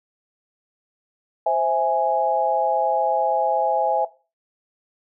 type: chord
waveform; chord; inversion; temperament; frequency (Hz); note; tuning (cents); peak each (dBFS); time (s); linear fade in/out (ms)
sine; C augmented; none; equal; 523.3 / 659.3 / 830.6; C5 / E5 / G#5; 0 / 0 / 0; -25 / -20 / -20; 1.46-4.05; 5
effects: noise-tail reverb RT60 0.3 s tail -17 dB re dry

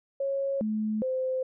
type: tone with pitch steps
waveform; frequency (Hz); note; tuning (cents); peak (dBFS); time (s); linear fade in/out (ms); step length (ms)
sine; 549 / 215.4 / 518; C#5 / A3 / C5; -17 / -37 / -17; -26; 0.2-1.43; 5; 410
effects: none

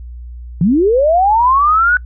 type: linear sweep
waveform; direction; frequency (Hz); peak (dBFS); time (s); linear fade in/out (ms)
sine; up; 152.9 to 1499; -8; 0.61-1.97; 2
effects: noise-tail reverb RT60 0.1 s tail -23 dB re dry + added 60 Hz sine -27 dBFS peak until 2.05 s

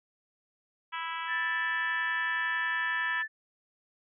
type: harmonic tone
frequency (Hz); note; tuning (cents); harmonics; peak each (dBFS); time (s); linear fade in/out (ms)
329.2; E4; -2; 3 / 4 / 5 / 6 / 7 / 8 / 9 / 10; -37 / -39 / -41 / -43 / -44 / -45 / -46 / -47; 0.92-3.23; 20
type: tone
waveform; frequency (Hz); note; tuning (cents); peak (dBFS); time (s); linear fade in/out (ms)
sine; 1757; A6; -3; -29; 1.27-3.28; 50
effects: none

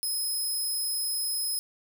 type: tone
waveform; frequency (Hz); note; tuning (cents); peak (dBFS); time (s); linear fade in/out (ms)
10% pulse; 5110; D#8; +45; -22; 0.03-1.59; 0
effects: none

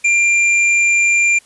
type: tone with hard clipping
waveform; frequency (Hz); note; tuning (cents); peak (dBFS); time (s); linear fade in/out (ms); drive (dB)
sine; 2383; D7; +25; -12; 0.04-1.39; 10; 11
effects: white hiss -49 dBFS RMS until 1.45 s + resampled to 24000 Hz

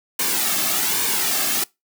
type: noise with flanger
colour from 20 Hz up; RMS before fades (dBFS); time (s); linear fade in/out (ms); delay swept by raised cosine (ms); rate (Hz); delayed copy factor
white; -21; 0.19-1.64; 5; 1.5 to 2.1; 1.2; -0.6
effects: noise-tail reverb RT60 0.2 s tail -23 dB re dry + high-pass 150 Hz 12 dB/octave

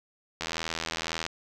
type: click train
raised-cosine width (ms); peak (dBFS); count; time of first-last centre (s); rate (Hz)
0.2; -13; 71; 0.41-1.265; 81.9
effects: none

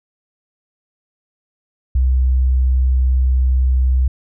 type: tone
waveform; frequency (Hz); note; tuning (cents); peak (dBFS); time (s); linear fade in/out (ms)
sine; 64.1; C2; -35; -11; 1.95-4.08; 5
effects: none

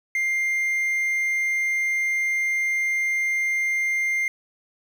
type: tone with quantisation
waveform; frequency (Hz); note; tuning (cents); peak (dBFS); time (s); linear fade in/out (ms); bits
triangle; 2100; C7; +6; -19; 0.15-4.28; 2; 8
effects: none

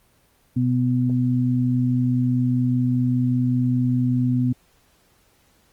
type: tone pair together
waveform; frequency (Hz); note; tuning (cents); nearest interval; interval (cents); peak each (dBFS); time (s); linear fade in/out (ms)
sine; 124.9 / 249.8; B2 / B3; +20 / +20; octave; 1200; -20; 0.56-4.53; 10
effects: pink hiss -60 dBFS RMS until 5.72 s + Opus 24 kbps

